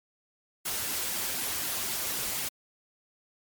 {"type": "noise with flanger", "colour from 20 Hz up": "white", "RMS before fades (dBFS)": -32, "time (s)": [0.65, 2.49], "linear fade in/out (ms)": 10, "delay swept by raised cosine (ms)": [1.6, 7.3], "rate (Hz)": 4, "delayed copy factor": -1, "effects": ["MP3 96 kbps"]}